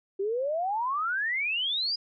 sine exponential sweep, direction up, 379.1 to 4978 Hz, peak -26 dBFS, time 0.19-1.96 s, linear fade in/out 10 ms, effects none

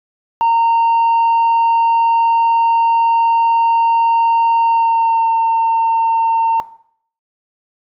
sine tone with pitch glide, 921 to 909.9 Hz, A#5 to A#5, -21 to -42 cents, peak -8 dBFS, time 0.41-6.6 s, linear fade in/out 0 ms, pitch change -21 cents, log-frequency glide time 4.58-5.28 s, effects noise-tail reverb RT60 0.6 s tail -18 dB re dry + tanh soft clip ceiling -9 dBFS

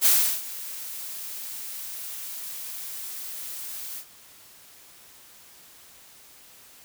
blue noise with ADSR envelope, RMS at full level -17 dBFS, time 0.01-4.05 s, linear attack 45 ms, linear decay 350 ms, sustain -19 dB, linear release 74 ms, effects white hiss -51 dBFS RMS until 6.84 s

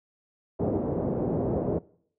white low-pass noise, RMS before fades -27 dBFS, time 0.59-1.79 s, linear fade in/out 10 ms, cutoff 540 Hz, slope 24 dB/octave, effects noise-tail reverb RT60 0.6 s tail -22 dB re dry + high-pass 80 Hz 12 dB/octave

